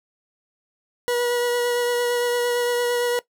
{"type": "tone with vibrato", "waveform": "40% pulse", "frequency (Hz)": 483.7, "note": "B4", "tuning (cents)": -36, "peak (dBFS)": -19, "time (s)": [1.08, 3.19], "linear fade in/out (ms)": 0, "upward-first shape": "sine", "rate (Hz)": 8.8, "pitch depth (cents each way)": 12, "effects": ["noise-tail reverb RT60 0.1 s tail -18 dB re dry"]}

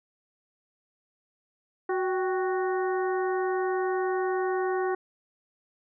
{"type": "harmonic tone with a mistuned harmonic", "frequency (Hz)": 370, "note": "F#4", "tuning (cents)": 0, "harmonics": [1, 2, 3, 4, 5], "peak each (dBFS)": [-26, -32, -36, -38, -40], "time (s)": [1.89, 4.95], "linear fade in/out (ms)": 5, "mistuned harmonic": 2, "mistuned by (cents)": 77, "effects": []}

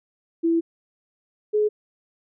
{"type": "tone pair in turn", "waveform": "sine", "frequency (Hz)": [332.2, 422.7], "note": ["E4", "G#4"], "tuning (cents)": [13, 31], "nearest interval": "major third", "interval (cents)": 418, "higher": "second", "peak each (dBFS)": -17, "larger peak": "neither", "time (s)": [[0.43, 0.61], [1.53, 1.69]], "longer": "first", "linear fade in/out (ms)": 20, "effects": []}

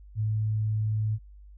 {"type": "tone", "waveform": "sine", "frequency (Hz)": 107.9, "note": "A2", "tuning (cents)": -33, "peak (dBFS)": -24, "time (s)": [0.15, 1.19], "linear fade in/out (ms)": 50, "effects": ["added 50 Hz sine -46 dBFS peak until 1.57 s"]}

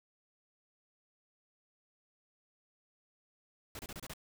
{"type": "noise bursts", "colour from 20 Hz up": "pink", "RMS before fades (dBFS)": -45, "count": 6, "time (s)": [3.75, 4.136], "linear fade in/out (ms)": 2, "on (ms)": 41, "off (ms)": 28, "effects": []}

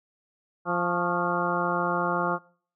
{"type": "harmonic tone with a mistuned harmonic", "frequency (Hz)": 174.61, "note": "F3", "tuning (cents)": 0, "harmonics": [1, 2, 3, 4, 5, 6, 7, 8], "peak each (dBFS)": [-32, -32, -32, -32, -32, -32, -32, -32], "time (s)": [0.65, 2.39], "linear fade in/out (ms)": 50, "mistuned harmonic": 6, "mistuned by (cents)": 76, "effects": ["noise-tail reverb RT60 0.5 s tail -22 dB re dry"]}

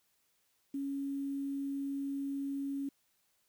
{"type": "tone with quantisation", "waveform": "sine", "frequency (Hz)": 277.2, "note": "C#4", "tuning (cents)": 0, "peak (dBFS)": -34, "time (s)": [0.74, 2.89], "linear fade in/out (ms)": 5, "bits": 10, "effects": ["white hiss -75 dBFS RMS until 3.48 s"]}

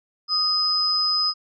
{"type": "tone pair together", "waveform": "sine", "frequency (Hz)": [1244.5, 5039], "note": ["D#6", "D#8"], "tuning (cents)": [0, 21], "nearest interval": "2 octaves", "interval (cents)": 2421, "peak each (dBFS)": [-28, -19], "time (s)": [0.28, 1.34], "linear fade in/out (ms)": 50, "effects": []}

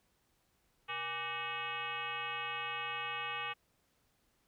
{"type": "tone with frequency modulation", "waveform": "sine", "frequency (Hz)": 1864.7, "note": "A#6", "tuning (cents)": 0, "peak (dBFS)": -36, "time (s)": [0.88, 3.54], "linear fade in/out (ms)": 20, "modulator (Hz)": 347, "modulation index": 3.2, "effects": ["pink hiss -75 dBFS RMS until 4.47 s"]}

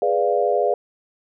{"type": "chord", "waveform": "sine", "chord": "G# diminished seventh", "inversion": "none", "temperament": "equal", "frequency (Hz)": [415.3, 493.9, 587.3, 698.5], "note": ["G#4", "B4", "D5", "F5"], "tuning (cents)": [0, 0, 0, 0], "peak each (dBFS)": -22, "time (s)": [0.02, 0.74], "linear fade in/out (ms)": 2, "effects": []}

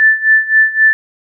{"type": "tone with tremolo", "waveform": "sine", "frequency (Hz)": 1760, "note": "A6", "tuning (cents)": 0, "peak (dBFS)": -4, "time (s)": [0, 0.93], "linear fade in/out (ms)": 0, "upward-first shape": "sine", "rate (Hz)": 3.8, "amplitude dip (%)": 85, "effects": []}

